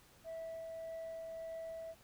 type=tone with tremolo; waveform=sine; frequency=654 Hz; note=E5; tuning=14 cents flat; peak=-39 dBFS; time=0.24-1.95 s; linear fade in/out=50 ms; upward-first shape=triangle; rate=1.7 Hz; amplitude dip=30%; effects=tanh soft clip ceiling -41 dBFS + pink hiss -64 dBFS RMS until 2.03 s